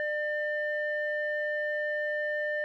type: tone with low-pass filter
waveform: square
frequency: 599 Hz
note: D5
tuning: 34 cents sharp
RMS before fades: -31 dBFS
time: 0-2.64 s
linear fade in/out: 0 ms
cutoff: 1600 Hz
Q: 8.7
effects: none